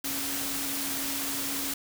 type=tone in noise; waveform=sine; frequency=277.2 Hz; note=C#4; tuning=in tune; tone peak=-38 dBFS; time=0.04-1.74 s; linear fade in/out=5 ms; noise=white; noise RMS=-32 dBFS; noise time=0.04-1.74 s; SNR=-9 dB; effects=none